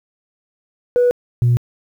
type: tone pair in turn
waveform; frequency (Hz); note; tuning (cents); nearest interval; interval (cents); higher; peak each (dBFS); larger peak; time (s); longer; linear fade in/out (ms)
sine; 489.5 / 120.76; B4 / B2; -15 / -38; 2 octaves; 2423; first; -9; neither; 0.96-1.11 / 1.42-1.57; neither; 0
effects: tanh soft clip ceiling -8 dBFS + 8-bit

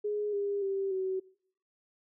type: tone with pitch steps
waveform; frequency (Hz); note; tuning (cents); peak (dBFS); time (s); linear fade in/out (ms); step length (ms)
sine; 416.9 / 403.4 / 390.3 / 377.7; G#4 / G4 / G4 / F#4; +7 / +50 / -8 / +36; -29; 0.04-1.2; 10; 290
effects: noise-tail reverb RT60 0.6 s tail -23 dB re dry

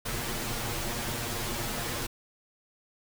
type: noise with comb filter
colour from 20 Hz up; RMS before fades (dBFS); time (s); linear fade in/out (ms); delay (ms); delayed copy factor
pink; -33; 0.05-2.07; 10; 8.5; +0.9
effects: none

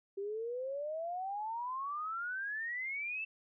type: exponential sweep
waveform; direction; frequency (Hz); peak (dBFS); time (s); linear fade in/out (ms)
sine; up; 388.4 to 2677; -36; 0.17-3.25; 10
effects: none

